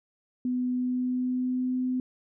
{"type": "tone with pitch glide", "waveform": "sine", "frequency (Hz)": [250.1, 254.2], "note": ["B3", "C4"], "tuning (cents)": [22, -50], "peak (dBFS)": -25, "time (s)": [0.45, 2], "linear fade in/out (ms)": 2, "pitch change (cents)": 28, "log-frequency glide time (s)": [0.71, 1.77], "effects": []}